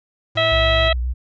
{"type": "tone", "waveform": "square", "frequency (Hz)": 110, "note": "A2", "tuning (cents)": 0, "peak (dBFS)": -27, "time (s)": [0.35, 0.89], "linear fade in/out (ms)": 10}
{"type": "harmonic tone", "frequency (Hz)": 650, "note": "E5", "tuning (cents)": -24, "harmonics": [1, 2, 3, 4, 5, 6], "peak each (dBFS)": [-18, -24, -22, -26, -22, -25], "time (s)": [0.37, 0.93], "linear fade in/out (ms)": 5}
{"type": "tone with vibrato", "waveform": "sine", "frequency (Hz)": 61.4, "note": "B1", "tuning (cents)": -9, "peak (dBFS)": -19, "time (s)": [0.51, 1.14], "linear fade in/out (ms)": 20, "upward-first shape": "triangle", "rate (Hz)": 7.5, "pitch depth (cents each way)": 58}
{"effects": ["resampled to 16000 Hz"]}